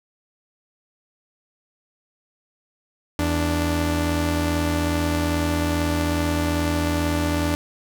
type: tone pair together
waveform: sawtooth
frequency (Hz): 82.42 / 293.7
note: E2 / D4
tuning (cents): 0 / 0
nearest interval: octave + minor seventh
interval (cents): 2200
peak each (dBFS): -19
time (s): 3.19-7.55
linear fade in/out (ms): 0
effects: none